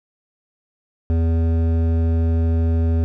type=tone with hard clipping; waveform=sine; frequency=82.41 Hz; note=E2; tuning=in tune; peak=-17 dBFS; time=1.1-3.04 s; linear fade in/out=0 ms; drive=12 dB; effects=none